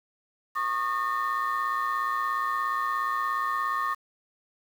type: tone cluster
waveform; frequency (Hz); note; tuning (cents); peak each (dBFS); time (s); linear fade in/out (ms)
sine; 1100 / 1217 / 1818; C#6 / D#6 / A#6; -14 / -39 / -44; -27 / -28 / -32; 0.55-3.95; 20
effects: tanh soft clip ceiling -20 dBFS + 8-bit